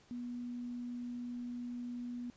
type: tone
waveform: sine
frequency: 242.9 Hz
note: B3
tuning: 29 cents flat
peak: -39 dBFS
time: 0.11-2.3 s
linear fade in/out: 0 ms
effects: pink hiss -65 dBFS RMS until 2.36 s + resampled to 16000 Hz